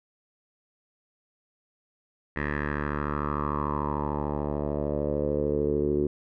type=tone with low-pass filter sweep; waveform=10% pulse; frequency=73.42 Hz; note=D2; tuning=in tune; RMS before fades=-28 dBFS; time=2.36-6.07 s; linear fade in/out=5 ms; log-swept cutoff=1900 to 370 Hz; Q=4.9; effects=none